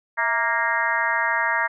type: harmonic tone with a mistuned harmonic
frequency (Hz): 233.1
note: A#3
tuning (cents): 0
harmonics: 3 / 4 / 5 / 6 / 7 / 8 / 9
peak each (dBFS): -31 / -25 / -29 / -30 / -25 / -25 / -31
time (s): 0.17-1.68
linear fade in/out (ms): 20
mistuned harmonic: 3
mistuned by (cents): -110
effects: none